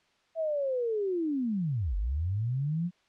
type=linear two-way sweep; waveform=sine; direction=down then up; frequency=662 to 45 to 181 Hz; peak=-27 dBFS; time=0.35-2.91 s; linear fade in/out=50 ms; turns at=1.96 s; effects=white hiss -68 dBFS RMS until 3.08 s + low-pass 4000 Hz 12 dB/octave